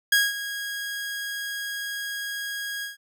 sawtooth tone with ADSR envelope, 1643 Hz, G#6, 19 cents flat, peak -12 dBFS, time 0.12-2.97 s, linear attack 5 ms, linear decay 200 ms, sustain -14 dB, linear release 140 ms, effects none

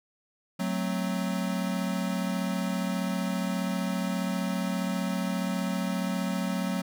square chord, F# diminished, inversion none, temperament equal, 185 / 220 / 261.6 Hz, F#3 / A3 / C4, 0 / 0 / 0 cents, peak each -30 / -34 / -36 dBFS, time 0.59-6.82 s, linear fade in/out 10 ms, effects none

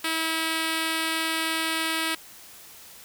5% pulse tone with notch filter, 323.1 Hz, E4, 35 cents flat, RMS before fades -27 dBFS, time 0.04-2.15 s, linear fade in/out 5 ms, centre 740 Hz, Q 1.8, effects white hiss -47 dBFS RMS until 3.04 s

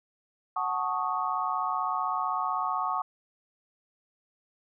sine chord, D# half-diminished seventh, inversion first, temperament equal, 740 / 880 / 1108.7 / 1244.5 Hz, F#5 / A5 / C#6 / D#6, 0 / 0 / 0 / 0 cents, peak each -33 / -34 / -30 / -33 dBFS, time 0.56-3.02 s, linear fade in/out 5 ms, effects none

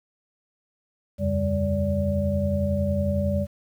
sine tone cluster, 78.1 / 89.1 / 140 / 199.5 / 577 Hz, D#2 / F2 / C#3 / G3 / D5, +7 / +35 / +18 / +31 / -31 cents, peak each -34 / -25 / -33 / -26 / -27 dBFS, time 1.18-3.47 s, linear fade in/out 50 ms, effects 9-bit

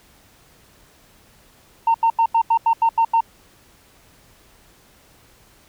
sine tone bursts, 913 Hz, A#5, 36 cents flat, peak -11 dBFS, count 9, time 1.87-3.207 s, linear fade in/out 5 ms, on 73 ms, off 85 ms, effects tanh soft clip ceiling -10 dBFS + pink hiss -53 dBFS RMS until 5.68 s

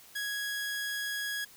sawtooth tone, 1662 Hz, G#6, 1 cent sharp, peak -29 dBFS, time 0.15-1.45 s, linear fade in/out 10 ms, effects white hiss -55 dBFS RMS until 1.56 s

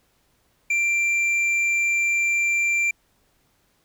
sine tone with hard clipping, 2362 Hz, D7, 9 cents sharp, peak -20 dBFS, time 0.7-2.91 s, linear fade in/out 5 ms, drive 5 dB, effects pink hiss -65 dBFS RMS until 3.84 s

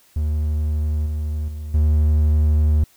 triangle tone with level steps, 76 Hz, D#2, 40 cents flat, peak -16 / -19 / -25 / -11 dBFS, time 0.16-2.84 s, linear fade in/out 5 ms, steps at 1.06 / 1.48 / 1.74 s, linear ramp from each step 5 ms, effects white hiss -55 dBFS RMS until 2.96 s

